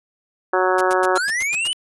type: harmonic tone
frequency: 185 Hz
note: F#3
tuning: in tune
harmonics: 2 / 3 / 4 / 5 / 6 / 7 / 8 / 9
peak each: -20 / -22 / -23 / -24 / -25 / -25 / -26 / -27 dBFS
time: 0.53-1.18 s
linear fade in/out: 5 ms
type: noise bursts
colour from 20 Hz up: white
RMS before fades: -29 dBFS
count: 8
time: 0.78-1.678 s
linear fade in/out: 5 ms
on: 30 ms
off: 94 ms
type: linear sweep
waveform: square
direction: up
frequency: 1321 to 3048 Hz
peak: -20 dBFS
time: 1.16-1.73 s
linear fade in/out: 0 ms
effects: resampled to 24000 Hz